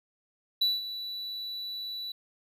triangle tone with ADSR envelope, 3951 Hz, B7, in tune, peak -20 dBFS, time 0.61-2.12 s, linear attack 8 ms, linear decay 190 ms, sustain -13 dB, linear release 4 ms, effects none

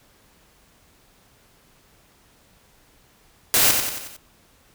white noise with echo, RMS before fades -17 dBFS, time 3.54-3.71 s, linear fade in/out 0 ms, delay 91 ms, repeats 5, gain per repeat -5 dB, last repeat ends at 4.165 s, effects pink hiss -57 dBFS RMS until 4.74 s

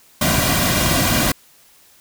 pink noise with comb filter, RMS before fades -17 dBFS, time 0.21-1.32 s, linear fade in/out 5 ms, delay 2.3 ms, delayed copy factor -0.7, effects white hiss -51 dBFS RMS until 2 s

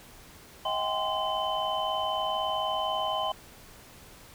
sine tone cluster, 636 / 740 / 800 / 1038 / 3051 Hz, D#5 / F#5 / G5 / C6 / G7, +38 / 0 / +35 / -14 / -48 cents, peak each -33 / -36 / -33 / -32 / -34 dBFS, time 0.65-3.32 s, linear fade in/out 5 ms, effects pink hiss -51 dBFS RMS until 4.34 s

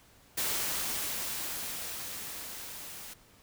white noise with level ramp, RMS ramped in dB -31 to -45 dBFS, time 0.37-3.14 s, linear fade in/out 10 ms, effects pink hiss -60 dBFS RMS until 3.42 s

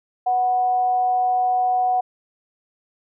sine tone with amplitude modulation, 740 Hz, F#5, in tune, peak -15 dBFS, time 0.26-2.01 s, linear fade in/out 10 ms, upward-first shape sine, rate 246 Hz, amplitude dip 30%, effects none

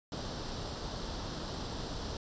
pink noise with comb filter, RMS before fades -39 dBFS, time 0.12-2.17 s, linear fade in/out 2 ms, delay 0.22 ms, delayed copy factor +0.65, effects resampled to 16000 Hz

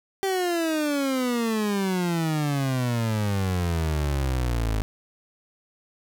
30% pulse exponential sweep, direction down, 392 to 51.91 Hz, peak -20 dBFS, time 0.23-4.82 s, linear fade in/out 0 ms, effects none

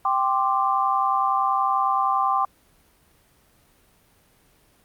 sine chord, G suspended fourth, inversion none, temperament just, 784 / 1045.3 / 1176 Hz, G5 / C6 / D6, 0 / -2 / +2 cents, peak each -23 dBFS, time 0.05-2.45 s, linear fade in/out 2 ms, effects pink hiss -59 dBFS RMS until 4.84 s + Opus 32 kbps

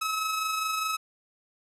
sawtooth tone with amplitude modulation, 1287 Hz, E6, 42 cents flat, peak -22 dBFS, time 0.01-0.97 s, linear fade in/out 10 ms, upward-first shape sine, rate 24.9 Hz, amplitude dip 35%, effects resampled to 32000 Hz

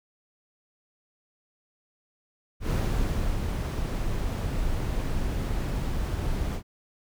brown noise with ADSR envelope, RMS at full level -24 dBFS, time 2.6-6.63 s, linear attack 98 ms, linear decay 660 ms, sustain -4 dB, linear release 80 ms, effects none

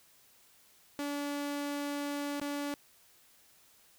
sawtooth tone with dropouts, 287.4 Hz, D4, 37 cents flat, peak -30 dBFS, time 0.99-2.74 s, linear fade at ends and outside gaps 0 ms, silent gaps 2.398-2.415 s, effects white hiss -63 dBFS RMS until 3.98 s

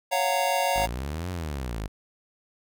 square chord, Gb major seventh, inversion second, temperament just, 555 / 693.7 / 740 / 925 Hz, Db5 / F5 / Gb5 / Bb5, +2 / -12 / 0 / -14 cents, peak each -29 dBFS, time 0.11-0.87 s, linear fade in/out 20 ms
sawtooth exponential two-way sweep, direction up then down, 49 to 93 to 49 Hz, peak -26 dBFS, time 0.75-1.88 s, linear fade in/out 20 ms, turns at 1.3 s
effects none

